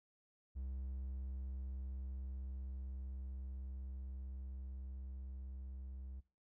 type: tone with level ramp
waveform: triangle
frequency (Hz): 65.41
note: C2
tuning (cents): 0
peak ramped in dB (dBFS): -39 to -44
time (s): 0.55-6.21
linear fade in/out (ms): 20
effects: noise-tail reverb RT60 0.4 s tail -21 dB re dry